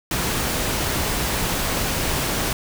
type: noise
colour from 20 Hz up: pink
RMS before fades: -23 dBFS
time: 0.11-2.53 s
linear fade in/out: 2 ms
effects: none